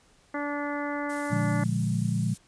harmonic tone, 289.9 Hz, D4, 22 cents flat, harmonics 1 / 2 / 3 / 4 / 5 / 6 / 7, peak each -32 / -35 / -37 / -38 / -39 / -40 / -40 dBFS, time 0.34-1.64 s, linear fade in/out 5 ms
violet noise, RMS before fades -39 dBFS, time 1.09-2.38 s, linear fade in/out 10 ms
sine chord, Bb dominant seventh, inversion none, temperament equal, 116.54 / 146.83 / 174.61 / 207.7 Hz, Bb2 / D3 / F3 / Ab3, 0 / 0 / 0 / 0 cents, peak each -28 / -31 / -29 / -31 dBFS, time 1.3-2.35 s, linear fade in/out 20 ms
effects pink hiss -61 dBFS RMS until 2.47 s + resampled to 22050 Hz

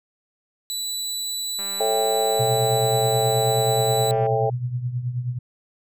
25% pulse tone, 3959 Hz, B7, 3 cents sharp, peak -22 dBFS, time 0.7-4.11 s, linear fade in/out 0 ms
click train, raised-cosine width 0.5 ms, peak -25 dBFS, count 528, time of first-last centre 1.59-4.265 s, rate 197 Hz
sine chord, A dominant seventh, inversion none, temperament just, 440 / 550 / 660 / 792 Hz, A4 / C#5 / E5 / G5, 0 / -14 / +2 / +18 cents, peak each -23 / -27 / -26 / -24 dBFS, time 1.8-4.5 s, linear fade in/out 5 ms
sine tone with tremolo, 123.4 Hz, B2, 1 cent flat, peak -20 dBFS, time 2.39-5.39 s, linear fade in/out 10 ms, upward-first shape triangle, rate 9.4 Hz, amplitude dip 75%
effects none

